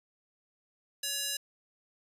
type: tone with high-pass filter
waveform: square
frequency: 565 Hz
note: C#5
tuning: 33 cents sharp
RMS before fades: -34 dBFS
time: 1.03-1.37 s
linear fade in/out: 5 ms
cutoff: 3800 Hz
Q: 0.76
effects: resampled to 32000 Hz